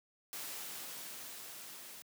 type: noise with level ramp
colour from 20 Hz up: white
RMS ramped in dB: -43 to -51 dBFS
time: 0.33-2.02 s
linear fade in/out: 0 ms
effects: high-pass 150 Hz 12 dB/octave